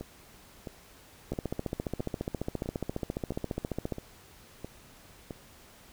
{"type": "two click trains", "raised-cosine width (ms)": 2, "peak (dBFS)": [-18, -24], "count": [39, 9], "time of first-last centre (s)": [[1.32, 3.923], [0.01, 5.308]], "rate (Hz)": [14.6, 1.51], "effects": ["pink hiss -55 dBFS RMS until 5.92 s"]}